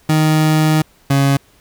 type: tone pair in turn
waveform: 30% pulse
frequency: 155.56 / 138.59 Hz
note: D#3 / C#3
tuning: 0 / 0 cents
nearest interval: major second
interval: 200 cents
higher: first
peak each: -8 dBFS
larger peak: neither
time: 0.09-0.82 / 1.1-1.37 s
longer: first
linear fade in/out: 5 ms
effects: pink hiss -52 dBFS RMS until 1.6 s